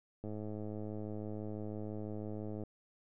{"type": "click train", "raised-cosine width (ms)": 2, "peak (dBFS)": -30, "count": 255, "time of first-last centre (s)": [0.24, 2.636], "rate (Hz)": 106, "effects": []}